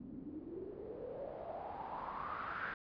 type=noise with low-pass filter sweep; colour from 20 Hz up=white; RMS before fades=-45 dBFS; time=0-2.74 s; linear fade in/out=5 ms; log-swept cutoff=240 to 1600 Hz; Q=6.5; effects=resampled to 11025 Hz